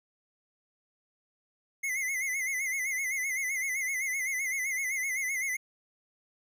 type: tone with vibrato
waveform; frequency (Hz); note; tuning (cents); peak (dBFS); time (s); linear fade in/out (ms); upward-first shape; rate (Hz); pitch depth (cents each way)
square; 2093; C7; 0; -30; 1.83-5.57; 10; sine; 7.8; 90
effects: none